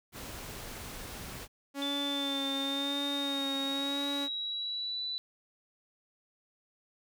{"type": "noise", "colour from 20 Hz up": "pink", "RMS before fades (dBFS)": -43, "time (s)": [0.12, 1.48], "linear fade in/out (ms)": 50}
{"type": "tone with vibrato", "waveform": "sawtooth", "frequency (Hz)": 278.5, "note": "C#4", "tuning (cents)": 8, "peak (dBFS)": -30, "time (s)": [1.74, 4.29], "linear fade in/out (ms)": 50, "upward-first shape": "sine", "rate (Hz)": 0.95, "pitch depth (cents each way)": 28}
{"type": "tone with pitch glide", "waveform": "sine", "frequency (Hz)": [3520, 3974], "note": ["A7", "B7"], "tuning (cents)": [0, 10], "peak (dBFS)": -33, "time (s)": [1.82, 5.18], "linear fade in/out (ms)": 0, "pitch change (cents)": 210, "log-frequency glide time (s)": [2.02, 5.04]}
{"effects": []}